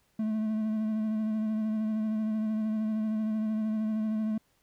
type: tone with vibrato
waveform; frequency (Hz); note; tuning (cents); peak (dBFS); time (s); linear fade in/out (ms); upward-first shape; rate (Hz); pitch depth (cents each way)
triangle; 217.1; A3; -23; -25; 0.19-4.38; 5; sine; 13; 24
effects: pink hiss -70 dBFS RMS until 4.62 s